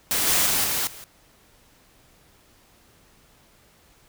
white noise with level steps, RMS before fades -23 / -20 / -22 / -25 / -42 dBFS, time 0.11-1.04 s, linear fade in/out 0 ms, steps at 0.27 / 0.46 / 0.64 / 0.87 s, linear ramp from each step 2 ms, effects pink hiss -57 dBFS RMS until 4.08 s

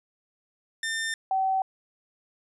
sawtooth / sine tone pair in turn, 1800 / 764.9 Hz, A6 / G5, +39 / -43 cents, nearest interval octave + minor third, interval 1482 cents, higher first, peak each -24 / -22 dBFS, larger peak second, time 0.83-1.14 / 1.31-1.62 s, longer neither, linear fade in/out 2 ms, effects resampled to 24000 Hz

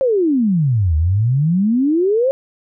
sine exponential two-way sweep, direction down then up, 552 to 75 to 552 Hz, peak -12 dBFS, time 0.01-2.31 s, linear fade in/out 0 ms, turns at 0.96 s, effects none

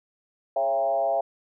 sine tone with frequency modulation, 674 Hz, E5, 38 cents sharp, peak -21 dBFS, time 0.56-1.21 s, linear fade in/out 5 ms, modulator 126 Hz, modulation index 1, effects none

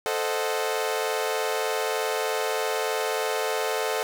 sawtooth chord, A diminished seventh, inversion none, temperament equal, 440 / 523.3 / 622.3 / 740 Hz, A4 / C5 / Eb5 / Gb5, 0 / 0 / 0 / 0 cents, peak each -24 / -27 / -28 / -29 dBFS, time 0.06-4.03 s, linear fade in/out 0 ms, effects none

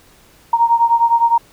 sine beating tone pair, 929 / 938.8 Hz, A#5 / A#5, -6 / +12 cents, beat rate 9.8 Hz, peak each -12 / -15 dBFS, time 0.53-1.38 s, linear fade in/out 5 ms, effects pink hiss -49 dBFS RMS until 1.52 s

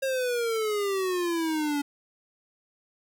square exponential sweep, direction down, 542 to 283.7 Hz, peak -26 dBFS, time 0.02-1.82 s, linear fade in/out 10 ms, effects none

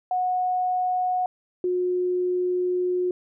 sine tone pair in turn, 732 / 361.3 Hz, F#5 / F#4, -19 / -41 cents, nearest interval octave, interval 1222 cents, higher first, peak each -21 dBFS, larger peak neither, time 0.11-1.26 / 1.64-3.11 s, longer second, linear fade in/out 2 ms, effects none

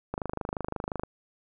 click train, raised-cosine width 1 ms, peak -17 dBFS, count 24, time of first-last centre 0.14-1.035 s, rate 25.7 Hz, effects none

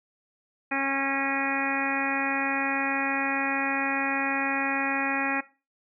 harmonic tone, 273.5 Hz, C#4, 23 cents flat, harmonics 1 / 2 / 3 / 4 / 5 / 6 / 7 / 8 / 9, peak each -31 / -36 / -32 / -38 / -35 / -34 / -32 / -38 / -30 dBFS, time 0.71-5.41 s, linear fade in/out 10 ms, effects noise-tail reverb RT60 0.3 s tail -18 dB re dry

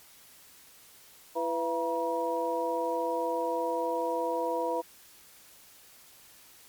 sine tone cluster, 333.6 / 497.2 / 674 / 956 Hz, E4 / B4 / E5 / A#5, +21 / +12 / +38 / +43 cents, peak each -36 / -31 / -34 / -32 dBFS, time 1.35-4.82 s, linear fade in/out 20 ms, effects white hiss -55 dBFS RMS until 6.68 s + MP3 96 kbps

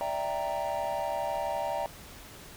triangle chord, E half-diminished seventh, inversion third, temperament equal, 587.3 / 659.3 / 784 / 932.3 Hz, D5 / E5 / G5 / Bb5, 0 / 0 / 0 / 0 cents, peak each -33 dBFS, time 0.01-1.86 s, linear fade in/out 0 ms, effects pink hiss -48 dBFS RMS until 2.56 s

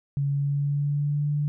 sine tone with pitch glide, 140.7 to 146.93 Hz, C#3 to D3, +26 to +1 cents, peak -22 dBFS, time 0.17-1.48 s, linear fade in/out 0 ms, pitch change +75 cents, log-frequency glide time 0.28-1.3 s, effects none

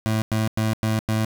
25% pulse tone bursts, 109.6 Hz, A2, 6 cents flat, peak -16 dBFS, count 5, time 0.06-1.248 s, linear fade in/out 0 ms, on 160 ms, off 97 ms, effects none

